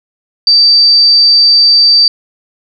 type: tone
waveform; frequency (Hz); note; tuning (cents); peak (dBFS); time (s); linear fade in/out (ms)
sine; 4650; D8; -18; -3; 0.47-2.08; 2
effects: none